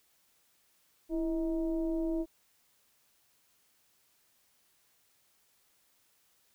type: tone with frequency modulation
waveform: sine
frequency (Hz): 329.6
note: E4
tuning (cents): 0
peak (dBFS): -29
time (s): 1.09-2.26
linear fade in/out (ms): 50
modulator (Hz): 307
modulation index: 0.63
effects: white hiss -70 dBFS RMS until 6.54 s